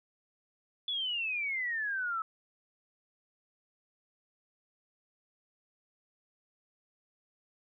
sine exponential sweep, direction down, 3472 to 1291 Hz, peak -31 dBFS, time 0.88-2.22 s, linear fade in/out 2 ms, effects none

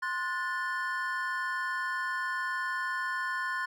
triangle chord, F# diminished, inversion second, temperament equal with one note detuned, 1046.5 / 1459.6 / 1760 Hz, C6 / F#6 / A6, 0 / -24 / 0 cents, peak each -33 dBFS, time 0.02-3.66 s, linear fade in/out 10 ms, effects none

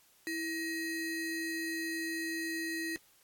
square ring-modulated tone, 1110 Hz, C#6, 2 cents sharp, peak -32 dBFS, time 0.27-2.96 s, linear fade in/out 0 ms, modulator 782 Hz, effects white hiss -65 dBFS RMS until 3.23 s + AAC 64 kbps

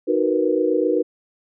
sine chord, B major seventh, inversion first, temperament equal, 311.1 / 370 / 466.2 / 493.9 Hz, D#4 / F#4 / A#4 / B4, 0 / 0 / 0 / 0 cents, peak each -22 dBFS, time 0.07-1.03 s, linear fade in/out 20 ms, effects none

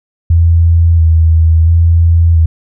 sine tone with vibrato, 82.41 Hz, E2, in tune, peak -4 dBFS, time 0.3-2.46 s, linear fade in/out 5 ms, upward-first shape square, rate 0.73 Hz, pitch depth 27 cents each way, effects none

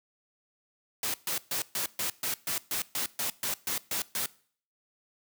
white noise bursts, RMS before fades -31 dBFS, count 14, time 1.03-4.26 s, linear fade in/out 2 ms, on 110 ms, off 130 ms, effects noise-tail reverb RT60 0.5 s tail -21 dB re dry + high-pass 100 Hz 12 dB/octave

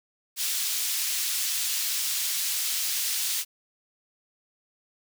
pink high-pass noise, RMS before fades -28 dBFS, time 0.36-3.45 s, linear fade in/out 50 ms, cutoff 3800 Hz, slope 12 dB/octave, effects none

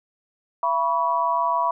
sine tone cluster, 676 / 979 / 1126 Hz, E5 / B5 / C#6, +43 / -15 / +27 cents, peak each -26 / -21 / -25 dBFS, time 0.63-1.71 s, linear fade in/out 2 ms, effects none

